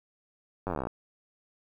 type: slowing click train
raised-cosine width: 1 ms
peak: -18 dBFS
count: 16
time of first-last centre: 0.67-0.87 s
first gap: 10 ms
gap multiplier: 1.04
effects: 10-bit